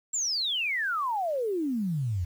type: exponential sweep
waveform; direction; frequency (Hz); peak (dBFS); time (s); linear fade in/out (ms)
sine; down; 7630 to 82.41; -26; 0.13-2.25; 10
effects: 9-bit